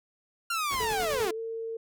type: linear sweep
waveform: sawtooth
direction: down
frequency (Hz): 1406 to 329.6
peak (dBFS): -24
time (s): 0.5-1.31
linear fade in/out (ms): 5
type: noise with tremolo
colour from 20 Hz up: pink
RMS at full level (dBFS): -38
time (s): 0.7-1.3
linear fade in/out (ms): 20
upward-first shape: square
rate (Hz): 10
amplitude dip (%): 45
type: tone with pitch glide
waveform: sine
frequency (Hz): 440 to 452.9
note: A4 to A#4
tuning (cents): 0 to -50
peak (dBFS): -32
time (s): 0.8-1.77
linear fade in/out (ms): 5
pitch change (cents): +50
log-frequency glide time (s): 1.34-1.39
effects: none